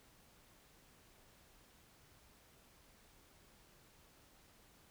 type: silence
effects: pink hiss -66 dBFS RMS until 4.9 s